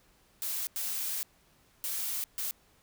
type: noise bursts at uneven times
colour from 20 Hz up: blue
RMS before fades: -34 dBFS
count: 4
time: 0.42-0.67 / 0.76-1.23 / 1.84-2.24 / 2.38-2.51 s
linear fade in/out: 0 ms
effects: pink hiss -65 dBFS RMS until 2.82 s